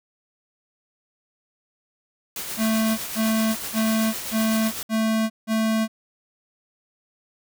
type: noise with tremolo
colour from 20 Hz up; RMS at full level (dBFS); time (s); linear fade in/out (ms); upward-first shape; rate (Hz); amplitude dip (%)
white; -30; 2.36-4.83; 2; triangle; 7.9; 40
type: tone bursts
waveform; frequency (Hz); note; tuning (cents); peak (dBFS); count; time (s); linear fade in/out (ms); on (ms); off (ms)
square; 221; A3; +8; -20; 6; 2.57-5.88; 50; 410; 170
effects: none